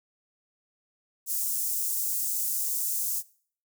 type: high-pass noise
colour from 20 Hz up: white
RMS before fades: -29 dBFS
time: 1.26-3.23 s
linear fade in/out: 50 ms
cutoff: 6700 Hz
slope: 24 dB/octave
effects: noise-tail reverb RT60 0.5 s tail -21 dB re dry